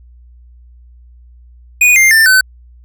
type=tone with pitch steps; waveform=square; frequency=2469 / 2100 / 1786.7 / 1519.8 Hz; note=D#7 / C7 / A6 / F#6; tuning=-14 / +6 / +26 / +46 cents; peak=-6 dBFS; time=1.81-2.41 s; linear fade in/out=5 ms; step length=150 ms; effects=added 60 Hz sine -38 dBFS peak until 2.84 s